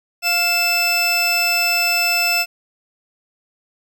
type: tone pair together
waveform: 25% pulse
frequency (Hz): 700 / 2643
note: F5 / E7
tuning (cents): +4 / +4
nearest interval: octave + major seventh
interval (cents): 2300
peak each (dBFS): -19 / -12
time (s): 0.22-2.46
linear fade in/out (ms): 50
effects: none